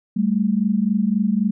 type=tone pair together; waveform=sine; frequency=196.21 / 220 Hz; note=G3 / A3; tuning=+2 / 0 cents; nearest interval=major second; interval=198 cents; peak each=-19 dBFS; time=0.16-1.51 s; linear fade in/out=10 ms; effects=none